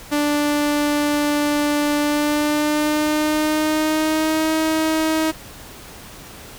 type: tone with pitch glide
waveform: sawtooth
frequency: 293.7 to 316.6 Hz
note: D4 to D#4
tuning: 0 to +30 cents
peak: -13 dBFS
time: 0.11-5.32 s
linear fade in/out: 20 ms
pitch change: +130 cents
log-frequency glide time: 1.99-4.53 s
effects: pink hiss -39 dBFS RMS until 6.58 s